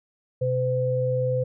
sine tone pair together, 127.25 / 509 Hz, C3 / C5, -48 / -48 cents, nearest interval 2 octaves, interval 2400 cents, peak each -25 / -23 dBFS, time 0.41-1.44 s, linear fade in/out 10 ms, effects none

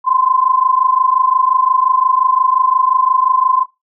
sine tone pair together, 1020.8 / 1046.5 Hz, C6 / C6, -43 / 0 cents, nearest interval unison, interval 43 cents, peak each -13 dBFS, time 0.04-3.66 s, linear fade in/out 50 ms, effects noise-tail reverb RT60 0.2 s tail -20 dB re dry

